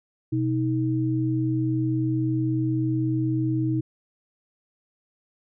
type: tone pair together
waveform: sine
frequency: 125.4 / 316.4 Hz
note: B2 / D#4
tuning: +27 / +29 cents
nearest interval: octave + major third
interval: 1602 cents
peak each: -24 dBFS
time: 0.32-3.81 s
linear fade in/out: 10 ms
effects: none